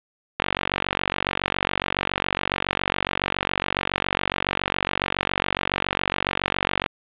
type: click train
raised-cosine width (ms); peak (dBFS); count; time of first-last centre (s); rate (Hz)
0.3; -4; 306; 0.4-6.862; 47.2
effects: resampled to 8000 Hz + 7-bit